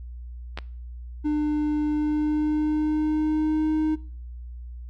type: clicks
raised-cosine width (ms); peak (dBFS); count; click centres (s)
0.3; -16 / -17; 2; 0.575 / 0.587
type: tone with pitch glide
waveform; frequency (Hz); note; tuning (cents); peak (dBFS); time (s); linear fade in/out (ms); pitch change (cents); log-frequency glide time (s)
triangle; 300 to 310.6; D4 to D#4; +37 to -3; -19; 1.24-3.96; 20; +60; 1.86-3.7
effects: noise-tail reverb RT60 0.5 s tail -23 dB re dry + added 60 Hz sine -35 dBFS peak until 4.89 s